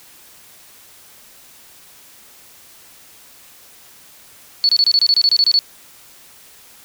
sine tone bursts, 4427 Hz, C#8, 3 cents flat, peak -10 dBFS, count 13, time 4.64-5.59 s, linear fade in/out 0 ms, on 50 ms, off 25 ms, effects white hiss -45 dBFS RMS until 6.84 s

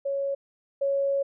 sine tone pair in turn, 554.4 / 554.4 Hz, C#5 / C#5, 0 / 0 cents, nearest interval unison, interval 0 cents, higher neither, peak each -25 / -22 dBFS, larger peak second, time 0.05-0.35 / 0.81-1.23 s, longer second, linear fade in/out 10 ms, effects none

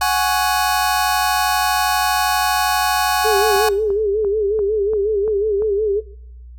sawtooth chord, F# suspended second, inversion none, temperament just, 740 / 832.5 / 1110 Hz, F#5 / G#5 / C#6, 0 / +4 / +2 cents, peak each -15 / -15 / -17 dBFS, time 0.01-3.69 s, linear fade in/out 5 ms
sine tone with vibrato, 415.8 Hz, G#4, 2 cents sharp, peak -15 dBFS, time 3.24-6.01 s, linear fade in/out 20 ms, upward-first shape sine, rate 5.5 Hz, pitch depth 100 cents each way
click train, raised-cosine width 1 ms, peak -20 dBFS, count 7, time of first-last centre 3.56-5.622 s, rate 2.91 Hz
effects noise-tail reverb RT60 0.7 s tail -20 dB re dry + added 60 Hz sine -35 dBFS peak until 6.58 s

